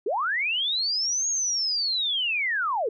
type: linear two-way sweep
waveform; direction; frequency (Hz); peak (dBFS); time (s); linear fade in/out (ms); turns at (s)
sine; up then down; 349.2 to 6645 to 393.3; -23; 0.06-2.89; 5; 1.28
effects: none